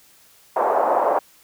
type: band-pass noise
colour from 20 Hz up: pink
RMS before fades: -19 dBFS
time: 0.56-1.19 s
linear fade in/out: 5 ms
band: 520 to 940 Hz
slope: 24 dB/octave
effects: white hiss -53 dBFS RMS until 1.43 s